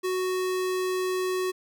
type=tone; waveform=square; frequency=370 Hz; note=F#4; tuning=in tune; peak=-26 dBFS; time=0.03-1.52 s; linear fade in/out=20 ms; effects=none